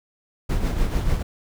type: noise with tremolo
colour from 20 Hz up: brown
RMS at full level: -19 dBFS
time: 0.49-1.23 s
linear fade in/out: 10 ms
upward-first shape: triangle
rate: 6.8 Hz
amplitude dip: 60%
effects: none